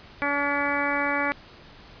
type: harmonic tone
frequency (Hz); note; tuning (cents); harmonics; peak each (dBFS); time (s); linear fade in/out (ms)
285.5; D4; -49; 1 / 2 / 3 / 4 / 5 / 6 / 7 / 8; -31 / -31 / -31 / -31 / -31 / -31 / -31 / -31; 0.22-1.32; 0
effects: pink hiss -48 dBFS RMS until 2 s + resampled to 11025 Hz